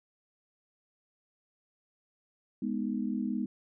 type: chord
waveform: sine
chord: G# minor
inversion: none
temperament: equal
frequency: 207.7 / 246.9 / 311.1 Hz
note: G#3 / B3 / D#4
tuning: 0 / 0 / 0 cents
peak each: -33 / -33 / -37 dBFS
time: 2.62-3.46 s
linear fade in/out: 5 ms
effects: none